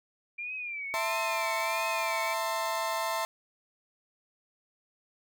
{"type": "tone with vibrato", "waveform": "sine", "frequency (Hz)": 2370, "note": "D7", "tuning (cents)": 15, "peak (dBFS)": -34, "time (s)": [0.38, 2.34], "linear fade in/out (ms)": 10, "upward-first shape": "triangle", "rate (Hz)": 1.5, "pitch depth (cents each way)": 130}
{"type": "chord", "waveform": "35% pulse", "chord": "A minor", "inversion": "second", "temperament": "equal with one note detuned", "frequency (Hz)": [659.3, 898.5, 1046.5], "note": ["E5", "A5", "C6"], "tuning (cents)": [0, 36, 0], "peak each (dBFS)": -32, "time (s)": [0.94, 3.25], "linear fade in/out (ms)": 0}
{"effects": []}